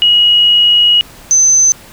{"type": "tone pair in turn", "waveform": "sine", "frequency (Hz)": [2900, 6145], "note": ["F#7", "G8"], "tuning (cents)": [-35, -35], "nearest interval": "octave + minor second", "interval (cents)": 1300, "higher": "second", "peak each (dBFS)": -5, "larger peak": "neither", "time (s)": [[0.02, 1.01], [1.31, 1.72]], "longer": "first", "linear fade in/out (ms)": 0, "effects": ["pink hiss -37 dBFS RMS until 1.92 s"]}